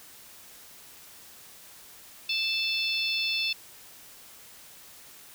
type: harmonic tone with a mistuned harmonic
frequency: 880 Hz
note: A5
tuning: in tune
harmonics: 3 / 4 / 5 / 6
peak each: -29 / -31 / -33 / -35 dBFS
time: 2.29-3.53 s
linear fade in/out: 5 ms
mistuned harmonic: 5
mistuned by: -21 cents
effects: white hiss -50 dBFS RMS until 5.34 s